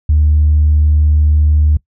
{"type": "tone", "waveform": "sine", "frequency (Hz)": 75.5, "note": "D2", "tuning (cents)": 48, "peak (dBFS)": -6, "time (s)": [0.09, 1.77], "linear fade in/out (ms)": 5, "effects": ["noise-tail reverb RT60 0.1 s tail -22 dB re dry", "tanh soft clip ceiling -3 dBFS"]}